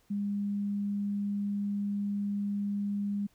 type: tone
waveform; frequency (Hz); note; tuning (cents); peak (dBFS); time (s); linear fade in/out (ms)
sine; 202.7; G#3; -42; -29; 0.1-3.27; 10
effects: pink hiss -68 dBFS RMS until 3.34 s